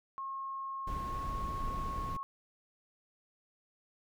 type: tone with pitch glide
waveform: sine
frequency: 1080 to 1094.4 Hz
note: C#6 to C#6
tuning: -45 to -23 cents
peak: -37 dBFS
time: 0.18-2.23 s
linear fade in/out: 0 ms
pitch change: +22 cents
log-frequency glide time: 1.07-1.18 s
type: noise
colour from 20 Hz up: brown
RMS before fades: -39 dBFS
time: 0.87-2.17 s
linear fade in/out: 5 ms
effects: none